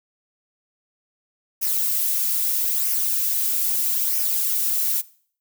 violet noise with flanger, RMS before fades -22 dBFS, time 1.61-5.02 s, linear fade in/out 20 ms, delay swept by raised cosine 0.25 to 2.85 ms, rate 0.78 Hz, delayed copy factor -0.5, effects noise-tail reverb RT60 0.5 s tail -20 dB re dry

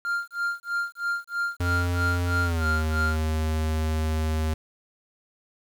triangle tone with tremolo, 1396.9 Hz, F6, in tune, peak -21 dBFS, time 0.05-3.16 s, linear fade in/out 0 ms, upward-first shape sine, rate 3.1 Hz, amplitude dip 100%
square tone with pitch glide, 88.2 to 78.58 Hz, F2 to D#2, +18 to +18 cents, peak -24 dBFS, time 1.6-4.54 s, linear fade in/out 5 ms, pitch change -200 cents, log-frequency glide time 2.43-2.66 s
effects 9-bit

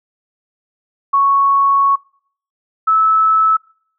sine tone pair in turn, 1108.7 / 1304.4 Hz, C#6 / E6, 0 / -19 cents, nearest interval minor third, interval 281 cents, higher second, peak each -9 dBFS, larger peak neither, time 1.13-1.96 / 2.87-3.57 s, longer first, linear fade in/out 10 ms, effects noise-tail reverb RT60 0.6 s tail -26 dB re dry

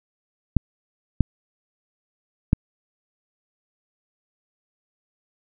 clicks, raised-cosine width 5 ms, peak -3 dBFS, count 3, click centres 0.567 / 1.207 / 2.531 s, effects none

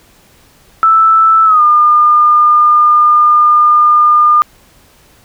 sine tone with pitch glide, 1318.5 to 1209.1 Hz, E6 to D#6, 0 to -50 cents, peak -4 dBFS, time 0.83-4.42 s, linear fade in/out 0 ms, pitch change -150 cents, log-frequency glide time 1.45-1.62 s, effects pink hiss -46 dBFS RMS until 5.24 s

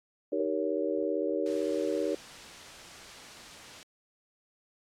sine chord, Eb dominant seventh, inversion none, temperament just, 311.1 / 388.9 / 466.7 / 560 Hz, Eb4 / G4 / Bb4 / Db5, 0 / -14 / +2 / +18 cents, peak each -33 dBFS, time 0.32-2.15 s, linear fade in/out 5 ms
white noise, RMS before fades -46 dBFS, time 1.46-3.83 s, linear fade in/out 0 ms
effects low-pass 6000 Hz 12 dB/octave + AAC 64 kbps

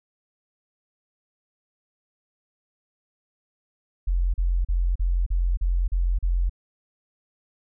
sine tone bursts, 43.89 Hz, F1, 9 cents sharp, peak -19 dBFS, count 8, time 4.07-6.496 s, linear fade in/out 10 ms, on 270 ms, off 38 ms, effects none

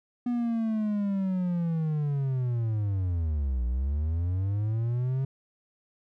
triangle linear two-way sweep, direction down then up, 245 to 58.6 to 135.6 Hz, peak -23 dBFS, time 0.26-5.25 s, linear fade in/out 5 ms, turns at 3.65 s, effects none

